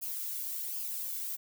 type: noise with flanger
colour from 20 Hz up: violet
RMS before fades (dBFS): -37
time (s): 0.01-1.37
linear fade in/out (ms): 20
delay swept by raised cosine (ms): 0.51 to 1.61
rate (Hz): 1.3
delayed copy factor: -0.55
effects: none